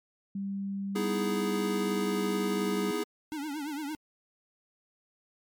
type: tone with pitch glide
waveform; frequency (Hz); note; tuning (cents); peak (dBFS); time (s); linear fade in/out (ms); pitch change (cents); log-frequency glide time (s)
sine; 197.2 to 195.39; G3 to G3; +11 to -5; -31; 0.35-2.91; 5; -16; 1.71-1.87
type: chord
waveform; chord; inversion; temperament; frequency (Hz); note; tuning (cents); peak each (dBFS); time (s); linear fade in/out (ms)
square; E major seventh; second; equal; 246.9 / 311.1 / 329.6 / 415.3; B3 / D#4 / E4 / G#4; 0 / 0 / 0 / 0; -38 / -37 / -37 / -32; 0.95-3.04; 10
type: tone with vibrato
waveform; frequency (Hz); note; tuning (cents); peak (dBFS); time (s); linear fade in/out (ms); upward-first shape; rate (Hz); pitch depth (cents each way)
square; 295.4; D4; +10; -34; 3.32-3.95; 0; triangle; 8.8; 140
effects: MP3 96 kbps